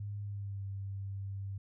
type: tone with pitch glide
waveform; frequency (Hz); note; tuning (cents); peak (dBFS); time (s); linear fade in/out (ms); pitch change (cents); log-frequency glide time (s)
sine; 102.2 to 98.21; G#2 to G2; -27 to +4; -37; 0-1.58; 5; -69; 0.22-0.64
effects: none